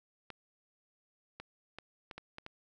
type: clicks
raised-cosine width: 0.3 ms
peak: -28 dBFS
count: 7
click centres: 0.303 / 1.4 / 1.786 / 2.112 / 2.18 / 2.384 / 2.464 s
effects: none